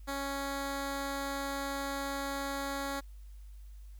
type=tone; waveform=10% pulse; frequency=277.2 Hz; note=C#4; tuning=in tune; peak=-26 dBFS; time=0.07-3.01 s; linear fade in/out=20 ms; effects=added 50 Hz sine -46 dBFS peak until 3.99 s + white hiss -69 dBFS RMS until 3.99 s